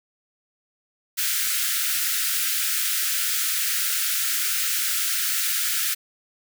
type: high-pass noise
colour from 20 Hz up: white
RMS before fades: -24 dBFS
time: 1.17-5.95 s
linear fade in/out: 20 ms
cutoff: 1300 Hz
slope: 96 dB/octave
effects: none